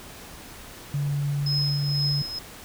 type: tone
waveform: sine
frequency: 143.2 Hz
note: D3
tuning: 43 cents flat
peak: -23 dBFS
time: 0.94-2.22 s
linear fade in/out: 2 ms
type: tone with tremolo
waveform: sine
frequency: 5130 Hz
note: E8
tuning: 48 cents flat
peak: -23 dBFS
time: 1.46-2.39 s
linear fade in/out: 5 ms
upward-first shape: triangle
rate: 2.1 Hz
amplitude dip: 70%
effects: pink hiss -43 dBFS RMS until 2.64 s